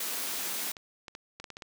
white high-pass noise, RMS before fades -34 dBFS, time 0-0.72 s, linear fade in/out 5 ms, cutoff 180 Hz, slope 48 dB/octave
clicks, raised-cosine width 0.2 ms, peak -25 dBFS, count 9, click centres 0.711 / 0.768 / 1.082 / 1.151 / 1.4 / 1.442 / 1.503 / 1.569 / 1.622 s
effects none

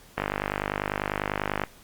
click train, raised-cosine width 0.5 ms, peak -10 dBFS, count 74, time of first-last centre 0.18-1.637 s, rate 50.1 Hz, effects pink hiss -53 dBFS RMS until 1.83 s + Opus 48 kbps

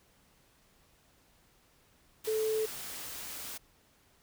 sine tone in noise, 437.2 Hz, A4, 11 cents flat, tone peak -28 dBFS, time 2.27-2.66 s, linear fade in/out 10 ms, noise white, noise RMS -42 dBFS, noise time 2.24-3.58 s, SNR +11 dB, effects pink hiss -66 dBFS RMS until 4.22 s

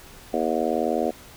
harmonic tone, 80 Hz, D#2, 49 cents sharp, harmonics 3 / 4 / 5 / 6 / 7 / 8 / 9, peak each -29 / -29 / -29 / -29 / -29 / -29 / -29 dBFS, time 0.33-1.11 s, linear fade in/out 10 ms, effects pink hiss -46 dBFS RMS until 1.36 s

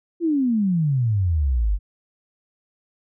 sine exponential sweep, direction down, 350 to 45.83 Hz, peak -17 dBFS, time 0.2-1.79 s, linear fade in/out 50 ms, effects none

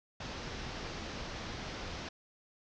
pink low-pass noise, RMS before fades -42 dBFS, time 0.2-2.09 s, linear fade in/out 5 ms, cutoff 6000 Hz, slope 48 dB/octave, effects none

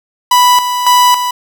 45% pulse tone with tremolo, 987.8 Hz, B5, in tune, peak -5 dBFS, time 0.31-1.31 s, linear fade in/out 5 ms, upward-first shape square, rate 1.8 Hz, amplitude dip 60%, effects none

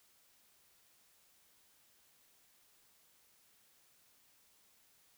silence, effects white hiss -69 dBFS RMS until 5.17 s

